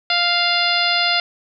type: harmonic tone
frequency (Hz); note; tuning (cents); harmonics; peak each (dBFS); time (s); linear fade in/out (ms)
698.5; F5; 0; 1 / 2 / 3 / 4 / 5 / 6 / 7; -23 / -23 / -23 / -23 / -23 / -23 / -23; 0.1-1.2; 2
effects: none